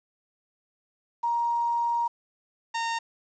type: tone pair in turn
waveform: sine / sawtooth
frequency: 941 / 919 Hz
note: A#5 / A#5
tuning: +16 / -25 cents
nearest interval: unison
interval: 41 cents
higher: first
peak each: -23 dBFS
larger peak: neither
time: 1.23-2.08 / 2.74-2.99 s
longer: first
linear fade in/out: 10 ms
effects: resampled to 16000 Hz + 9-bit